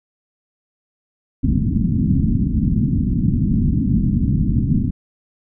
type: low-pass noise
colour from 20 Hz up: white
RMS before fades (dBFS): -17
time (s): 1.43-4.91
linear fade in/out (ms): 10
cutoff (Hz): 260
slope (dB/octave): 48
effects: none